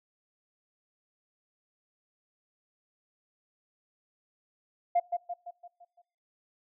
sine tone with echo, 700 Hz, F5, 4 cents sharp, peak -20 dBFS, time 4.95-5 s, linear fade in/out 10 ms, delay 170 ms, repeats 6, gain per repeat -6 dB, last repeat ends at 6.02 s, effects noise-tail reverb RT60 0.6 s tail -25 dB re dry + tanh soft clip ceiling -18 dBFS

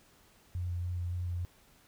sine tone with vibrato, 88.4 Hz, F2, 22 cents sharp, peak -32 dBFS, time 0.55-1.45 s, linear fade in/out 0 ms, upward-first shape square, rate 3.5 Hz, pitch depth 12 cents each way, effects pink hiss -63 dBFS RMS until 1.87 s

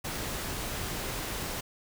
pink noise, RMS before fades -35 dBFS, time 0.04-1.61 s, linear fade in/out 10 ms, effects none

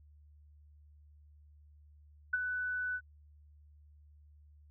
sine tone with ADSR envelope, 1493 Hz, F#6, 15 cents sharp, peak -26 dBFS, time 2.33-3.01 s, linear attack 8 ms, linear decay 28 ms, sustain -7 dB, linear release 59 ms, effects added 74 Hz sine -57 dBFS peak until 4.7 s

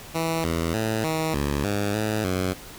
10% pulse tone with pitch steps, 163.6 / 82.8 / 110.5 / 158.9 / 71.5 / 102 / 107.8 / 92.5 Hz, E3 / E2 / A2 / D#3 / D2 / G#2 / A2 / F#2, -13 / +8 / +8 / +37 / -46 / -31 / -35 / 0 cents, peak -15 dBFS, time 0.14-2.54 s, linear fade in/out 20 ms, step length 300 ms, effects pink hiss -42 dBFS RMS until 2.78 s

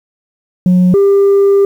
sine tone pair in turn, 181.3 / 397.5 Hz, F#3 / G4, -35 / +24 cents, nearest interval octave + major second, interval 1359 cents, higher second, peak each -3 dBFS, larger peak neither, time 0.66-0.94 / 0.94-1.65 s, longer second, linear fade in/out 2 ms, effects tanh soft clip ceiling -4 dBFS + 7-bit

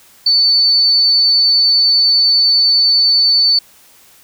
sine tone, 4505 Hz, C#8, 27 cents sharp, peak -8 dBFS, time 0.26-3.59 s, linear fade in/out 5 ms, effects white hiss -46 dBFS RMS until 4.23 s

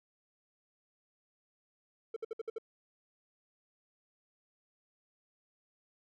triangle tone bursts, 447.8 Hz, A4, 30 cents sharp, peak -33 dBFS, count 6, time 2.14-2.584 s, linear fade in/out 5 ms, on 24 ms, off 60 ms, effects none

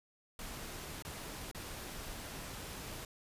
pink noise with dropouts, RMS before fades -45 dBFS, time 0.39-3.05 s, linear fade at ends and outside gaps 2 ms, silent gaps 1.024-1.049 / 1.514-1.547 s, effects resampled to 32000 Hz

